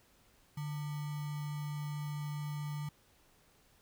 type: tone with sample-and-hold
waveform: sine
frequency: 147.7 Hz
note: D3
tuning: 10 cents sharp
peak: -36 dBFS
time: 0.57-2.89 s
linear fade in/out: 5 ms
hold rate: 1050 Hz
effects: pink hiss -67 dBFS RMS until 3.81 s